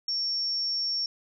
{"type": "tone", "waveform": "sine", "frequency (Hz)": 5480, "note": "F8", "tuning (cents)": -34, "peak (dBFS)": -26, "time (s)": [0.08, 1.06], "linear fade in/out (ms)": 2, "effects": []}